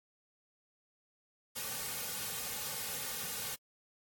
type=noise with comb filter; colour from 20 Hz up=white; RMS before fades=-39 dBFS; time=1.55-3.56 s; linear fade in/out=20 ms; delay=3 ms; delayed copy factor=-0.95; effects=AAC 64 kbps